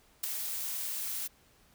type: noise with ADSR envelope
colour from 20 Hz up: blue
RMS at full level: -29 dBFS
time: 0.23-1.28 s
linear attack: 10 ms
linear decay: 5 ms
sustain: -7 dB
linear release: 16 ms
effects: pink hiss -64 dBFS RMS until 1.74 s